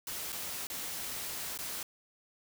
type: noise with dropouts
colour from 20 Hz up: white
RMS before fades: -39 dBFS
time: 0.07-1.83 s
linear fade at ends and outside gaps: 2 ms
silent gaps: 0.322-0.326 / 0.67-0.7 / 1.576-1.588 s
effects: none